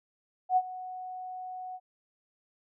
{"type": "tone with ADSR envelope", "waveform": "sine", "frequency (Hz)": 739, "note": "F#5", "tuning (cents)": -2, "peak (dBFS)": -19, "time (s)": [0.49, 1.8], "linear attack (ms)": 76, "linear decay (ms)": 50, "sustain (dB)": -18, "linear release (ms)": 51, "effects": []}